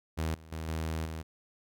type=tone with level steps; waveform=sawtooth; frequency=80 Hz; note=D#2; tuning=49 cents sharp; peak=-26 / -46 / -32 / -28 / -33 dBFS; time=0.17-1.23 s; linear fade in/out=20 ms; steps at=0.34 / 0.52 / 0.68 / 1.05 s; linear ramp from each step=5 ms; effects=none